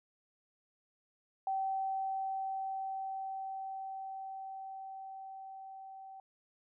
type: tone with level ramp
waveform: sine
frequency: 771 Hz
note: G5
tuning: 29 cents flat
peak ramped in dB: -31 to -47 dBFS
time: 1.47-6.2 s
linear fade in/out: 2 ms
effects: none